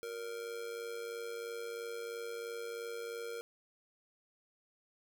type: tone with amplitude modulation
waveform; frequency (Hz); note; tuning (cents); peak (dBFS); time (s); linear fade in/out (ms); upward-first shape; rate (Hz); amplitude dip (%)
square; 466.2; A#4; 0; -38; 0.03-3.41; 0; sine; 103; 60
effects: none

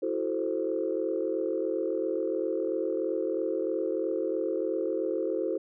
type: chord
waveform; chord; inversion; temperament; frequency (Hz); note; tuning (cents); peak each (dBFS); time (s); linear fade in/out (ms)
sine; F# half-diminished seventh; third; equal with one note detuned; 329.6 / 372.6 / 440 / 523.3; E4 / F#4 / A4 / C5; 0 / +12 / 0 / 0; -32; 0.02-5.58; 10
effects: tanh soft clip ceiling -17 dBFS

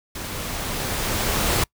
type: noise with level ramp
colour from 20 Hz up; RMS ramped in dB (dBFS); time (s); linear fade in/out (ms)
pink; -32 to -20; 0.15-1.64; 5
effects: noise-tail reverb RT60 0.1 s tail -26 dB re dry

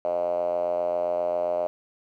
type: tone with band-pass filter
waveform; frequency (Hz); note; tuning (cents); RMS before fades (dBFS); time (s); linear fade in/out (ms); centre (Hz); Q
5% pulse; 87.5; F2; +4; -26; 0.05-1.67; 0; 610; 9.1
effects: none

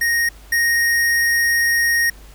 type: tone pair in turn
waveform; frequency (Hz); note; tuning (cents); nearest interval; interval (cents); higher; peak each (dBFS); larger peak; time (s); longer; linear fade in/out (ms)
square; 1864.7 / 1864.7; A#6 / A#6; 0 / 0; unison; 0; neither; -16 / -15; second; 0.01-0.29 / 0.52-2.1; second; 5
effects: added 50 Hz sine -40 dBFS peak until 2.34 s + pink hiss -47 dBFS RMS until 2.34 s

